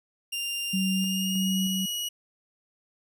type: tone with pitch glide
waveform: sawtooth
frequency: 2794 to 2908 Hz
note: F7 to F#7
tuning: 0 to -31 cents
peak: -26 dBFS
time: 0.32-2.09 s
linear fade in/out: 10 ms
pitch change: +69 cents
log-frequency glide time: 0.92-1.62 s
type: tone with tremolo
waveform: sine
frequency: 189.4 Hz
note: F#3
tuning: 41 cents sharp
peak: -24 dBFS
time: 0.73-1.86 s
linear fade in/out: 10 ms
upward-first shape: square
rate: 1.6 Hz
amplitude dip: 30%
effects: none